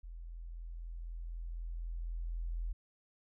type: tone with level ramp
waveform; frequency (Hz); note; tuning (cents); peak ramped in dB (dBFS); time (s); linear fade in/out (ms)
sine; 42; E1; +33; -44 to -34; 0.03-2.73; 10
effects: none

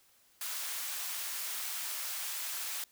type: high-pass noise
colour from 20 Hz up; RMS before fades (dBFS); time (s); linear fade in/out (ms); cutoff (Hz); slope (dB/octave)
white; -38; 0.41-2.84; 2; 920; 12
effects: white hiss -66 dBFS RMS until 2.91 s

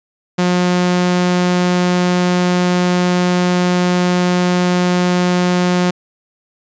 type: tone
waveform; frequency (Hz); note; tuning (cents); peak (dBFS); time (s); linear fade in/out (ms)
sawtooth; 179.1; F3; +44; -8; 0.38-5.91; 10
effects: resampled to 16000 Hz

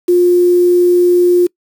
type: tone with quantisation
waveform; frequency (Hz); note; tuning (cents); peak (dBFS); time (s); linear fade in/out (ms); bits
sine; 354.6; F4; +26; -6; 0.08-1.47; 10; 5
effects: noise-tail reverb RT60 0.1 s tail -25 dB re dry

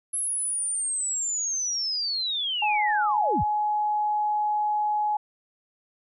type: linear sweep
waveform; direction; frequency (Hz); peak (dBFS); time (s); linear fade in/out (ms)
sine; down; 11000 to 34.65; -25; 0.13-3.44; 10
type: tone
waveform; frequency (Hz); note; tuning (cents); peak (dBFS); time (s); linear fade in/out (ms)
sine; 842; G#5; +24; -22; 2.62-5.17; 5
effects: none

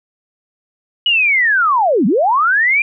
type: linear two-way sweep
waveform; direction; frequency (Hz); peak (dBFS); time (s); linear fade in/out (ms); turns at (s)
sine; down then up; 2950 to 174.61 to 2424; -10; 1.06-2.82; 2; 2.06
effects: none

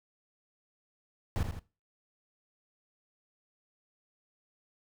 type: noise with echo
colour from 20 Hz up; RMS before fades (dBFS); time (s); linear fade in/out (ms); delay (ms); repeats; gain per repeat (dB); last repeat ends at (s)
brown; -30; 1.36-1.43; 0; 81; 2; -6; 1.592
effects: noise-tail reverb RT60 0.3 s tail -18 dB re dry

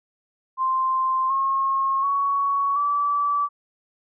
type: tone with pitch steps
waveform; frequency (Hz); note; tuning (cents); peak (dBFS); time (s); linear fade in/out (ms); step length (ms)
sine; 1046.5 / 1081.5 / 1117.7 / 1155.1; C6 / C#6 / C#6 / D6; 0 / -43 / +14 / -29; -19; 0.57-3.49; 50; 730
effects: none

